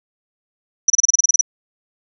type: tone bursts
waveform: sine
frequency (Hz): 5910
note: F#8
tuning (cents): -3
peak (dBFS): -8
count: 11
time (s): 0.88-1.411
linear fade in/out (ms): 5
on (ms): 21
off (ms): 30
effects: none